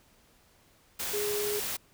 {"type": "tone in noise", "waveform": "sine", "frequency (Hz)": 415.3, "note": "G#4", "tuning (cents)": 0, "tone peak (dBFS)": -30, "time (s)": [1.13, 1.6], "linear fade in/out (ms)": 10, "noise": "white", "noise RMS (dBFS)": -34, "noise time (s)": [0.99, 1.77], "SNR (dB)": 1, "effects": ["pink hiss -63 dBFS RMS until 1.93 s"]}